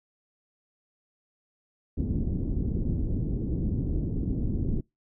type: low-pass noise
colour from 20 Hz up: pink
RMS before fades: -28 dBFS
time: 1.97-4.81 s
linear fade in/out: 10 ms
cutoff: 320 Hz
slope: 24 dB/octave
effects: noise-tail reverb RT60 0.2 s tail -26 dB re dry